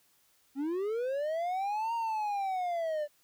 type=linear two-way sweep; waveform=triangle; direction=up then down; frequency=261.6 to 935 to 583 Hz; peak=-28 dBFS; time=0.55-3.08 s; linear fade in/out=50 ms; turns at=1.94 s; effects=white hiss -68 dBFS RMS until 3.23 s